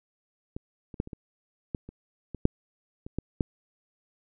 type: clicks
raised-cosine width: 3 ms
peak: -22 / -29 / -14 / -28 / -25 / -17 / -29 / -23 / -6 / -26 / -16 / -11 dBFS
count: 12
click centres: 0.565 / 0.942 / 1.001 / 1.074 / 1.132 / 1.748 / 1.89 / 2.347 / 2.454 / 3.065 / 3.186 / 3.408 s
effects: none